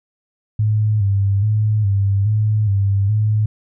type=tone with vibrato; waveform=sine; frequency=103 Hz; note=G#2; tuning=14 cents flat; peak=-13 dBFS; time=0.59-3.46 s; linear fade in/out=5 ms; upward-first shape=square; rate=1.2 Hz; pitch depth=67 cents each way; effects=none